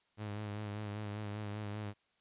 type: tone with vibrato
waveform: sawtooth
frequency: 104.5 Hz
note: G#2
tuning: 11 cents sharp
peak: -35 dBFS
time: 0.17-1.94 s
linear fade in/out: 50 ms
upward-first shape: sine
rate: 5.1 Hz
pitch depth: 41 cents each way
effects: white hiss -75 dBFS RMS until 2.2 s + resampled to 8000 Hz